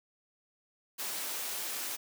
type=high-pass noise; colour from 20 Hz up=white; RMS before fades=-37 dBFS; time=0.98-1.97 s; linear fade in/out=20 ms; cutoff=280 Hz; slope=12 dB/octave; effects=none